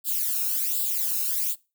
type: noise with flanger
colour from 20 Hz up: violet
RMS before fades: -26 dBFS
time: 0.04-1.56 s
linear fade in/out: 50 ms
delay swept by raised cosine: 0.24 to 0.77 ms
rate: 1.3 Hz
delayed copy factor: +0.9
effects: noise-tail reverb RT60 0.3 s tail -23 dB re dry